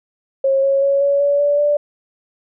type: tone with pitch steps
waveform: sine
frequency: 541 / 548.2 / 555.6 / 563 / 570.5 / 578.2 / 585.9 Hz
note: C#5 / C#5 / C#5 / C#5 / C#5 / D5 / D5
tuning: -42 / -19 / +4 / +27 / +50 / -27 / -4 cents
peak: -12 dBFS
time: 0.44-1.77 s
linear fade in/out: 5 ms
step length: 190 ms
effects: none